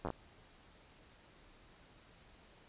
slowing click train, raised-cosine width 1 ms, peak -24 dBFS, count 5, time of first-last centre 0.05-0.103 s, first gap 10 ms, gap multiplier 1.19, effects pink hiss -62 dBFS RMS until 2.68 s + resampled to 8000 Hz

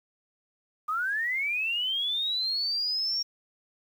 sine linear sweep, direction up, 1201 to 5588 Hz, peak -26 dBFS, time 0.88-3.23 s, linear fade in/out 10 ms, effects 9-bit

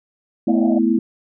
sine chord, A suspended second, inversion none, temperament equal, 220 / 246.9 / 329.6 Hz, A3 / B3 / E4, 0 / 0 / 0 cents, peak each -18 dBFS, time 0.47-0.99 s, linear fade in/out 5 ms
white band-pass noise, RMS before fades -27 dBFS, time 0.48-0.79 s, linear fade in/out 5 ms, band 580 to 720 Hz, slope 96 dB/octave
effects none

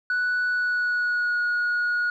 sine tone with pitch glide, 1480 to 1448.7 Hz, F#6 to F#6, 0 to -37 cents, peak -19 dBFS, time 0.1-2.1 s, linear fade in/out 2 ms, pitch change -37 cents, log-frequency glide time 0.47-1.4 s, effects tanh soft clip ceiling -20 dBFS

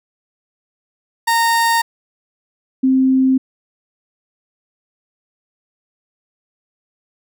30% pulse / sine tone pair in turn, 923 / 262.3 Hz, A#5 / C4, -17 / +4 cents, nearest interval octave + minor seventh, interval 2179 cents, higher first, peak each -10 dBFS, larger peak neither, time 1.27-1.82 / 2.83-3.38 s, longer neither, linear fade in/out 10 ms, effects none

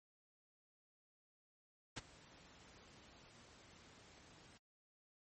pink noise with ADSR envelope, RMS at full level -41 dBFS, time 1.96-4.58 s, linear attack 17 ms, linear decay 23 ms, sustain -21 dB, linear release 10 ms, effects high-pass 60 Hz 12 dB/octave + MP3 32 kbps

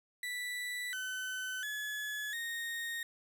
35% pulse tone with pitch steps, 1970 / 1516 / 1706 / 1856 Hz, B6 / F#6 / G#6 / A#6, -5 / +42 / +46 / -8 cents, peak -35 dBFS, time 0.23-3.03 s, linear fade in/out 2 ms, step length 700 ms, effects none

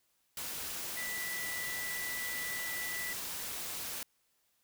sine tone in noise, 1974 Hz, B6, 1 cent flat, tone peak -38 dBFS, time 0.97-3.13 s, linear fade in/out 2 ms, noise white, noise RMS -40 dBFS, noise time 0.37-4.03 s, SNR -1 dB, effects white hiss -75 dBFS RMS until 4.63 s

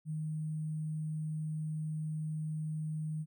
sine tone with sample-and-hold, 155.56 Hz, D#3, in tune, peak -34 dBFS, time 0.05-3.26 s, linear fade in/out 50 ms, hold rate 8820 Hz, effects none

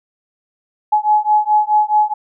sine beating tone pair, 845 / 849.7 Hz, G#5 / G#5, +30 / +39 cents, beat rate 4.7 Hz, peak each -14 dBFS, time 0.92-2.14 s, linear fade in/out 10 ms, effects none

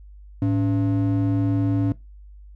triangle ring-modulated tone, 196 Hz, G3, in tune, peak -13 dBFS, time 0.42-1.92 s, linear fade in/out 0 ms, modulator 87.3 Hz, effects noise-tail reverb RT60 0.2 s tail -19 dB re dry + added 50 Hz sine -41 dBFS peak until 2.55 s

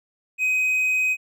triangle tone, 2517 Hz, D#7, 19 cents sharp, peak -17 dBFS, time 0.38-1.17 s, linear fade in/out 50 ms, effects none

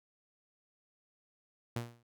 sawtooth tone with exponential decay, 118.2 Hz, A#2, 24 cents sharp, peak -29 dBFS, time 1.76-2.03 s, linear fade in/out 5 ms, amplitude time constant 58 ms, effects none

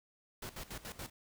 pink noise with tremolo, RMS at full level -44 dBFS, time 0.42-1.1 s, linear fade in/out 5 ms, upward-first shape square, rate 7 Hz, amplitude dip 80%, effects none

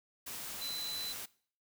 sine tone in noise, 4017 Hz, B7, 29 cents sharp, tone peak -38 dBFS, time 0.61-1.13 s, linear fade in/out 10 ms, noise white, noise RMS -43 dBFS, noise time 0.26-1.26 s, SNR +2 dB, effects noise-tail reverb RT60 0.5 s tail -21 dB re dry

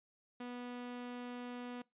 sawtooth tone, 245.1 Hz, B3, 13 cents flat, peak -39 dBFS, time 0.4-1.82 s, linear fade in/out 5 ms, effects noise-tail reverb RT60 0.2 s tail -22 dB re dry + resampled to 8000 Hz

